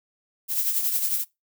violet noise with tremolo, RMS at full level -22 dBFS, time 0.48-1.25 s, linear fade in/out 50 ms, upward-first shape triangle, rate 11 Hz, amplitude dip 60%, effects noise-tail reverb RT60 0.2 s tail -22 dB re dry

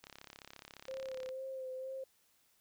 click train, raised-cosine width 0.2 ms, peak -32 dBFS, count 44, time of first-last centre 0.04-1.29 s, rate 34.4 Hz
sine tone with vibrato, 523.3 Hz, C5, in tune, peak -40 dBFS, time 0.88-2.04 s, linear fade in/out 5 ms, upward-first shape sine, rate 2.1 Hz, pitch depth 27 cents each way
effects white hiss -72 dBFS RMS until 2.6 s

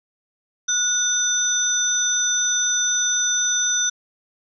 sine tone cluster, 1452 / 3602 / 5980 Hz, F#6 / A7 / F#8, -33 / +40 / +17 cents, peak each -26 / -26 / -19 dBFS, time 0.68-3.9 s, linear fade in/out 10 ms, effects none

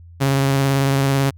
sawtooth tone with vibrato, 137 Hz, C#3, 20 cents flat, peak -11 dBFS, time 0.2-1.31 s, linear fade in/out 20 ms, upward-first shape sine, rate 18 Hz, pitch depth 21 cents each way, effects added 85 Hz sine -39 dBFS peak until 1.37 s

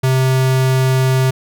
square tone, 130.81 Hz, C3, in tune, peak -12 dBFS, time 0.03-1.31 s, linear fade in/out 10 ms, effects none

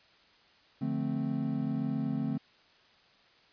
triangle chord, D minor seventh, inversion none, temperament equal, 146.83 / 174.61 / 220 / 261.6 Hz, D3 / F3 / A3 / C4, 0 / 0 / 0 / 0 cents, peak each -33 / -38 / -32 / -32 dBFS, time 0.81-2.38 s, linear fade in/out 10 ms, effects white hiss -62 dBFS RMS until 3.52 s + resampled to 11025 Hz

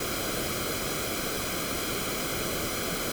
pink noise with comb filter, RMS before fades -31 dBFS, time 0-3.12 s, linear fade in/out 5 ms, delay 1.1 ms, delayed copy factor -0.65, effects none

